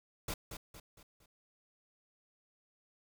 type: noise with echo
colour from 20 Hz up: pink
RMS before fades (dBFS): -38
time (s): 0.28-0.34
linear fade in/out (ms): 5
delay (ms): 230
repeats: 4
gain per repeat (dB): -7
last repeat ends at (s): 1.26
effects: none